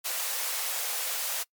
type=high-pass noise; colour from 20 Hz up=white; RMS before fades=-31 dBFS; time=0.04-1.44 s; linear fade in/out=20 ms; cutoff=460 Hz; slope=96 dB/octave; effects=noise-tail reverb RT60 0.1 s tail -24 dB re dry + MP3 96 kbps